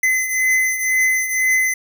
square beating tone pair, 2037 / 2039 Hz, C7 / C7, -47 / -45 cents, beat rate 2 Hz, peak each -23 / -17 dBFS, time 0.03-1.74 s, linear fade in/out 5 ms, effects none

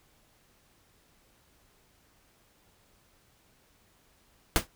pink noise with exponential decay, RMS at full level -20 dBFS, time 4.56-4.67 s, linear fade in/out 0 ms, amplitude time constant 22 ms, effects pink hiss -65 dBFS RMS until 4.75 s

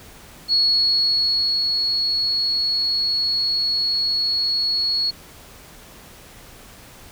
sine tone with ADSR envelope, 4351 Hz, C#8, 33 cents flat, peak -14 dBFS, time 0.48-5.11 s, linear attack 47 ms, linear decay 1100 ms, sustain -4 dB, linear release 13 ms, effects pink hiss -44 dBFS RMS until 7.11 s

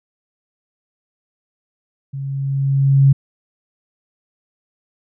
sine tone with level ramp, 137.2 Hz, C#3, 17 cents flat, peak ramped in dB -24 to -6 dBFS, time 2.13-3.13 s, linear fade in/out 10 ms, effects none

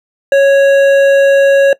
triangle tone with hard clipping, 553 Hz, C#5, 4 cents flat, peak -6 dBFS, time 0.32-1.73 s, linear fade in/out 2 ms, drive 13 dB, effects noise-tail reverb RT60 0.1 s tail -19 dB re dry

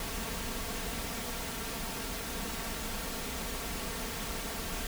pink noise with comb filter, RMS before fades -37 dBFS, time 0-4.87 s, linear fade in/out 2 ms, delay 4.4 ms, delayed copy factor +0.55, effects none

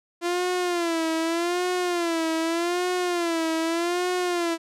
sawtooth tone with vibrato, 342.1 Hz, F4, 36 cents flat, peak -19 dBFS, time 0.21-4.58 s, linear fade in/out 50 ms, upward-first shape sine, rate 0.83 Hz, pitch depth 100 cents each way, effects low-pass 10000 Hz 12 dB/octave

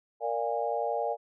sine chord, Bb dominant seventh, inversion none, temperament equal with one note detuned, 466.2 / 587.3 / 698.5 / 819.2 Hz, Bb4 / D5 / F5 / Ab5, 0 / 0 / 0 / -24 cents, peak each -33 dBFS, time 0.2-1.17 s, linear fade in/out 50 ms, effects none

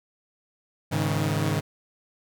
sawtooth chord, Ab suspended fourth, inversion none, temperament equal with one note detuned, 103.83 / 138.59 / 158.01 Hz, Ab2 / Db3 / Eb3, 0 / 0 / +27 cents, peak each -24 / -24 / -23 dBFS, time 0.91-1.61 s, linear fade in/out 20 ms, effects none

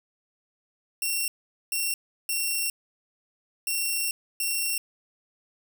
5% pulse tone bursts at uneven times, 2727 Hz, F7, 42 cents flat, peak -16 dBFS, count 5, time 1.02-1.28 / 1.72-1.94 / 2.29-2.7 / 3.67-4.11 / 4.4-4.78 s, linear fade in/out 2 ms, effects none

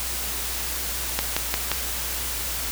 click train, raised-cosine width 0.2 ms, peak -4 dBFS, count 4, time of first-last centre 1.19-1.716 s, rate 5.7 Hz, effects added 60 Hz sine -35 dBFS peak until 2.71 s + white hiss -29 dBFS RMS until 2.71 s

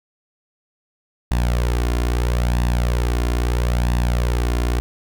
sawtooth tone with flanger, 60 Hz, B1, 49 cents flat, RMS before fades -19 dBFS, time 1.31-4.8 s, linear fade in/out 0 ms, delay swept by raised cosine 1.1 to 2.9 ms, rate 0.76 Hz, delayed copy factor +0.55, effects none

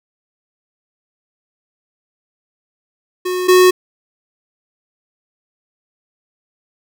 square tone pair in turn, 364.6 / 366.5 Hz, F#4 / F#4, -25 / -16 cents, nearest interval unison, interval 9 cents, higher second, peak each -18 / -7 dBFS, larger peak second, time 3.25-3.48 / 3.48-3.71 s, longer neither, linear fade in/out 10 ms, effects none

